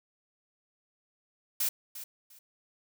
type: noise with echo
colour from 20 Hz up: blue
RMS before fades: -29 dBFS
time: 1.6-1.69 s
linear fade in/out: 5 ms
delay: 350 ms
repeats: 2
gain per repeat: -13 dB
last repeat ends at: 2.39 s
effects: none